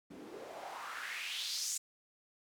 white noise with band-pass filter sweep, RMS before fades -42 dBFS, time 0.1-1.78 s, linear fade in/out 10 ms, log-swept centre 240 to 7500 Hz, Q 3.1, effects none

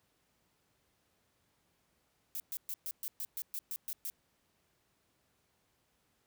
violet noise bursts, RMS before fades -39 dBFS, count 11, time 2.35-4.1 s, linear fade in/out 0 ms, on 50 ms, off 120 ms, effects pink hiss -75 dBFS RMS until 6.26 s + high-pass 60 Hz 12 dB/octave

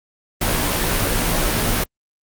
pink noise with comb filter, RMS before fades -19 dBFS, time 0.41-1.84 s, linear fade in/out 5 ms, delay 15 ms, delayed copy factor -0.9, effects Opus 32 kbps

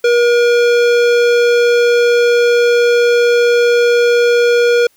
sine tone with hard clipping, 477.8 Hz, A#4, 43 cents sharp, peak -10 dBFS, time 0.04-4.87 s, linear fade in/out 5 ms, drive 17 dB, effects white hiss -55 dBFS RMS until 4.96 s

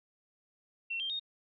sine tone with pitch steps, 2714 / 3172 / 3707 Hz, E7 / G7 / A#7, +50 / +20 / -10 cents, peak -33 dBFS, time 0.9-1.197 s, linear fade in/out 10 ms, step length 99 ms, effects none

